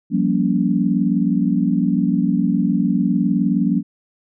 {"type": "chord", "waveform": "sine", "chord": "G half-diminished seventh", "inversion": "third", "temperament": "just", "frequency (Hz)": [176.4, 196, 235.2, 282.2], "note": ["F3", "G3", "Bb3", "Db4"], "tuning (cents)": [18, 0, 16, 31], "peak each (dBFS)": [-20, -20, -20, -21], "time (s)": [0.1, 3.83], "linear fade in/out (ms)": 50, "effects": []}